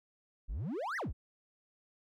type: exponential two-way sweep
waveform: triangle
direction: up then down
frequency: 36.94 to 2077 to 36.94 Hz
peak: -33 dBFS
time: 0.48-1.13 s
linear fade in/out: 20 ms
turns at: 0.97 s
effects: none